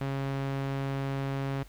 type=tone with low-pass filter; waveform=sawtooth; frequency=136.8 Hz; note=C#3; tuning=23 cents flat; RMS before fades=-32 dBFS; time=0.01-1.63 s; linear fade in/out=2 ms; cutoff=3200 Hz; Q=0.63; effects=added 50 Hz sine -49 dBFS peak until 1.68 s + pink hiss -58 dBFS RMS until 1.68 s